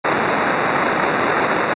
white noise with sample-and-hold, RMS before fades -17 dBFS, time 0.04-1.74 s, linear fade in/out 10 ms, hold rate 3150 Hz, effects high-pass 200 Hz 12 dB/octave + resampled to 8000 Hz

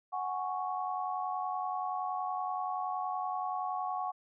sine chord, F# suspended second, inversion none, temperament equal, 740 / 830.6 / 1108.7 Hz, F#5 / G#5 / C#6, 0 / 0 / 0 cents, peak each -35 / -39 / -37 dBFS, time 0.12-4.12 s, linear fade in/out 20 ms, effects none

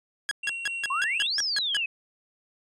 sawtooth tone bursts, 1659 Hz, G#6, 2 cents flat, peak -21 dBFS, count 9, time 0.29-1.768 s, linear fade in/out 0 ms, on 22 ms, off 160 ms
triangle tone with tremolo, 2739 Hz, F7, 34 cents flat, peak -28 dBFS, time 0.43-1.27 s, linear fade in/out 5 ms, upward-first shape sine, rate 4 Hz, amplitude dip 30%
sine exponential two-way sweep, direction up then down, 1020 to 5750 to 2513 Hz, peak -25 dBFS, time 0.9-1.86 s, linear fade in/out 5 ms, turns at 1.4 s
effects resampled to 22050 Hz

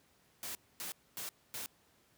white noise bursts, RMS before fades -42 dBFS, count 4, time 0.43-1.66 s, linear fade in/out 0 ms, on 120 ms, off 250 ms, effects pink hiss -69 dBFS RMS until 2.17 s + high-pass 80 Hz 12 dB/octave

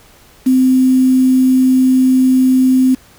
sine tone with quantisation, 258.5 Hz, C4, 21 cents flat, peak -7 dBFS, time 0.46-2.95 s, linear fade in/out 10 ms, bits 5, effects pink hiss -45 dBFS RMS until 3.18 s

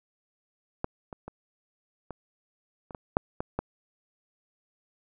clicks, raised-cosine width 1 ms, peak -14 / -25 / -25 / -23 / -28 / -23 / -7 / -16 / -14 dBFS, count 9, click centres 0.844 / 1.128 / 1.28 / 2.107 / 2.908 / 2.948 / 3.169 / 3.405 / 3.59 s, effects none

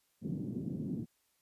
pink band-pass noise, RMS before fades -38 dBFS, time 0.21-1.06 s, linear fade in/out 50 ms, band 140 to 280 Hz, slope 24 dB/octave, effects white hiss -75 dBFS RMS until 1.41 s + resampled to 32000 Hz

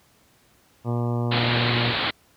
harmonic tone, 119.5 Hz, A#2, 43 cents sharp, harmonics 1 / 2 / 3 / 4 / 5 / 6 / 7 / 8 / 9 / 10, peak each -23 / -29 / -33 / -35 / -37 / -39 / -40 / -41 / -42 / -43 dBFS, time 0.84-1.94 s, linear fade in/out 50 ms
white low-pass noise, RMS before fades -25 dBFS, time 1.31-2.11 s, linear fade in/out 10 ms, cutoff 4300 Hz, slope 96 dB/octave
effects pink hiss -59 dBFS RMS until 2.36 s + high-pass 60 Hz 12 dB/octave

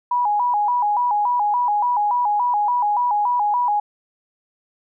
sine tone with vibrato, 900 Hz, A5, 39 cents sharp, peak -16 dBFS, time 0.11-3.8 s, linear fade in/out 5 ms, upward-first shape square, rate 3.5 Hz, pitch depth 140 cents each way, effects none

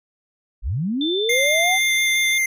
sine linear sweep, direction up, 35.57 to 784 Hz, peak -20 dBFS, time 0.62-1.79 s, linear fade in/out 50 ms
sine tone, 3548 Hz, A7, 14 cents sharp, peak -23 dBFS, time 1.01-2.38 s, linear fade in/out 2 ms
square tone with vibrato, 2100 Hz, C7, 6 cents sharp, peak -18 dBFS, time 1.29-2.46 s, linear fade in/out 5 ms, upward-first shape square, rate 5.8 Hz, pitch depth 8 cents each way
effects none

